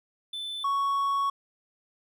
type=tone pair in turn; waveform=triangle; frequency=3520 / 1112.3 Hz; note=A7 / C#6; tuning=0 / +6 cents; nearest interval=octave + minor sixth; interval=1994 cents; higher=first; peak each=-31 / -22 dBFS; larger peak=second; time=0.33-0.64 / 0.64-1.3 s; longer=second; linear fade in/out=5 ms; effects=none